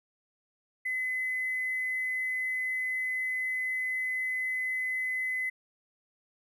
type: tone with hard clipping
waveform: triangle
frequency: 2026 Hz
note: B6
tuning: 44 cents sharp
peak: -29 dBFS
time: 0.85-5.5 s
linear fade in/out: 10 ms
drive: 3 dB
effects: none